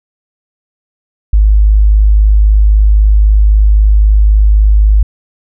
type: tone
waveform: sine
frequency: 51.9 Hz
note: G#1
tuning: in tune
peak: -3 dBFS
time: 1.33-5.03 s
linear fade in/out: 5 ms
effects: none